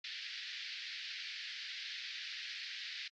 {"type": "band-pass noise", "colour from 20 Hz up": "white", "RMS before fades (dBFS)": -45, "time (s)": [0.04, 3.08], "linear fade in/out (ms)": 5, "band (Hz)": [1700, 4800], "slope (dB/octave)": 48, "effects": ["AAC 64 kbps"]}